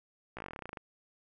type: slowing click train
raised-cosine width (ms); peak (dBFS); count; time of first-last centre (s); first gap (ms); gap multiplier
0.5; -26; 16; 0.37-0.772; 16; 1.07
effects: none